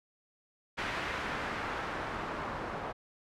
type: noise with low-pass filter sweep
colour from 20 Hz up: white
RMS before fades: -37 dBFS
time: 0.77-2.93 s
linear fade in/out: 20 ms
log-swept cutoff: 2000 to 1000 Hz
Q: 1.1
effects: none